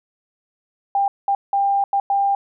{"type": "tone bursts at uneven times", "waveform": "sine", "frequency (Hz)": 796, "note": "G5", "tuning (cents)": 26, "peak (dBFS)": -15, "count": 5, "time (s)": [[0.95, 1.08], [1.28, 1.35], [1.53, 1.84], [1.93, 2], [2.1, 2.35]], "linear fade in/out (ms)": 2, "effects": []}